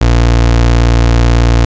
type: tone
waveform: 30% pulse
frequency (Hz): 58.27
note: A#1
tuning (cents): 0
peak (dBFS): -3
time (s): 0.01-1.65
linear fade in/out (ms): 5
effects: resampled to 16000 Hz + 7-bit